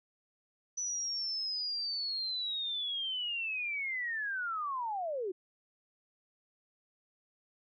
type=linear sweep; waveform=sine; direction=down; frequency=5980 to 349.2 Hz; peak=-33 dBFS; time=0.77-5.32 s; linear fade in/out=10 ms; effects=none